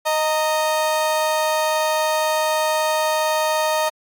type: tone pair together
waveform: 35% pulse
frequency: 623.1 / 924 Hz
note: D#5 / A#5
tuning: +2 / -16 cents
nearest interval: perfect fifth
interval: 682 cents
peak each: -18 / -20 dBFS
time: 0.05-3.9 s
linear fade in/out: 20 ms
effects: AAC 64 kbps